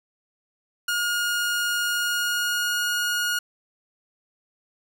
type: tone with pitch glide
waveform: sawtooth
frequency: 1429 to 1438.1 Hz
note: F6 to F#6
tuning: +39 to -50 cents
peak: -19 dBFS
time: 0.88-3.39 s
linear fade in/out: 5 ms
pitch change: +11 cents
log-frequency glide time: 1.87-2.83 s
effects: none